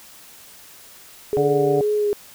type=tone with vibrato; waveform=sine; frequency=415.3 Hz; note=G#4; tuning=in tune; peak=-17 dBFS; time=1.33-2.13 s; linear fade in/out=0 ms; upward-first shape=sine; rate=2.1 Hz; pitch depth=25 cents each way
type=harmonic tone; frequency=146.2 Hz; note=D3; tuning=7 cents flat; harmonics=1 / 2 / 3 / 4 / 5; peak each=-26 / -26 / -26 / -26 / -26 dBFS; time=1.37-1.81 s; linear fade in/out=0 ms
effects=white hiss -45 dBFS RMS until 2.34 s

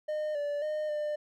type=tone with pitch steps; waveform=triangle; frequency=610 / 581 / 611 / 599 Hz; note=D#5 / D5 / D#5 / D5; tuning=-34 / -19 / -32 / +34 cents; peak=-28 dBFS; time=0.08-1.16 s; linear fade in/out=10 ms; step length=270 ms; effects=none

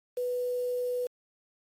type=tone with quantisation; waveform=sine; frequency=493.9 Hz; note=B4; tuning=in tune; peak=-28 dBFS; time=0.17-1.07 s; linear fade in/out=5 ms; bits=8; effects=AAC 48 kbps

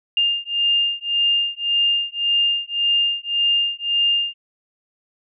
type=beating tone pair; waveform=sine; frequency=2808 / 2809.8 Hz; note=F7 / F7; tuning=+9 / +10 cents; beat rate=1.8 Hz; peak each=-20 dBFS; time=0.17-4.34 s; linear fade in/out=2 ms; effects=none

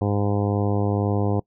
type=harmonic tone; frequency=102 Hz; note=G#2; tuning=31 cents flat; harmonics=1 / 2 / 3 / 4 / 5 / 6 / 7 / 8 / 9 / 10; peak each=-22 / -27 / -28 / -29 / -30 / -38 / -33 / -36 / -38 / -41 dBFS; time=0.01-1.4 s; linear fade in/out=5 ms; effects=noise-tail reverb RT60 0.1 s tail -24 dB re dry

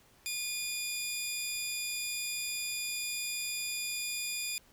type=tone pair together; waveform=15% pulse; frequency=2443 / 3512 Hz; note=D#7 / A7; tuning=-32 / -4 cents; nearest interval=tritone; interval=628 cents; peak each=-28 / -34 dBFS; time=0.26-4.58 s; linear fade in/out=0 ms; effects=pink hiss -63 dBFS RMS until 4.72 s

